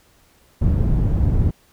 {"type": "low-pass noise", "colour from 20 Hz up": "white", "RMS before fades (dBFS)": -17, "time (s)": [0.61, 1.51], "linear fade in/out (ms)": 10, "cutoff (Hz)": 110, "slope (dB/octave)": 12, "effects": ["pink hiss -56 dBFS RMS until 1.72 s"]}